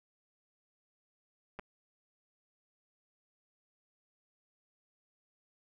clicks, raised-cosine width 0.5 ms, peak -28 dBFS, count 2, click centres 1.59 / 1.595 s, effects none

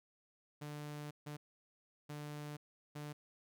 sawtooth tone bursts at uneven times, 148.2 Hz, D3, 16 cents sharp, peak -40 dBFS, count 4, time 0.61-1.11 / 1.26-1.37 / 2.09-2.57 / 2.95-3.13 s, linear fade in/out 10 ms, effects none

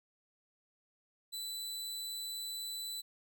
sawtooth tone, 3988 Hz, B7, 16 cents sharp, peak -36 dBFS, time 1.32-3.02 s, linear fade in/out 20 ms, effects none

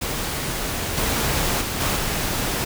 pink noise with level steps, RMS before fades -26 / -22 / -26 / -22 / -24 dBFS, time 0.01-2.65 s, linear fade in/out 10 ms, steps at 0.97 / 1.61 / 1.8 / 1.96 s, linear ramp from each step 5 ms, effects none

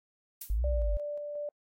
violet noise with exponential decay, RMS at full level -34 dBFS, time 0.41-0.59 s, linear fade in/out 5 ms, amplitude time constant 38 ms
sine linear two-way sweep, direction up then down, 47.31 to 65.41 to 47.31 Hz, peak -26 dBFS, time 0.5-0.97 s, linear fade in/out 0 ms, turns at 0.66 s
sine tone with tremolo, 587.3 Hz, D5, in tune, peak -33 dBFS, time 0.64-1.49 s, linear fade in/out 2 ms, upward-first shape square, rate 2.8 Hz, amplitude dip 25%
effects AAC 48 kbps

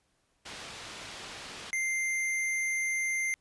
white low-pass noise, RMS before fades -44 dBFS, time 0.45-1.71 s, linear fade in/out 10 ms, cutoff 4400 Hz, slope 12 dB/octave
square tone, 2093 Hz, C7, in tune, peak -29 dBFS, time 1.73-3.34 s, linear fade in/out 0 ms
effects pink hiss -73 dBFS RMS until 3.4 s + resampled to 24000 Hz

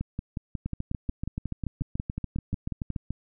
two click trains, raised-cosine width 5 ms, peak -18 / -18 dBFS, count 17 / 18, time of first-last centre 0.01-2.903 / 0.66-3.106 s, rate 5.53 / 6.95 Hz, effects none

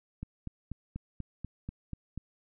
click train, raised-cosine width 5 ms, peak -25 dBFS, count 9, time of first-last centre 0.23-2.176 s, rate 4.11 Hz, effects none

